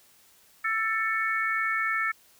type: harmonic tone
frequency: 443.1 Hz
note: A4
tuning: 12 cents sharp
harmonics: 3 / 4 / 5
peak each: -29 / -28 / -30 dBFS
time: 0.64-2.12 s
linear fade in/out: 10 ms
effects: white hiss -59 dBFS RMS until 2.39 s